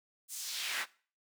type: noise with high-pass filter sweep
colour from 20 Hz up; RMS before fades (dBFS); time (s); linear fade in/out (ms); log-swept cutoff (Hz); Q
brown; -38; 0.28-0.86; 50; 8800 to 1500; 1.5
effects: noise-tail reverb RT60 0.4 s tail -20 dB re dry